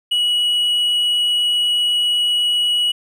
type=tone; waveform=triangle; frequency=2923 Hz; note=F#7; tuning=22 cents flat; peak=-13 dBFS; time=0.11-2.92 s; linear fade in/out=10 ms; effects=none